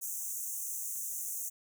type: high-pass noise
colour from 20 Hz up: pink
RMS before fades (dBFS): -38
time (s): 0.01-1.5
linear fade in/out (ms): 20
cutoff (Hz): 6100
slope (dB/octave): 96
effects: none